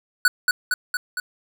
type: tone with echo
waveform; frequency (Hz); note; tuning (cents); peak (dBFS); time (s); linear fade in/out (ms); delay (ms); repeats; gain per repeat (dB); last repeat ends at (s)
square; 1480; F#6; 0; -13; 0.25-0.28; 2; 230; 4; -3; 1.2
effects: none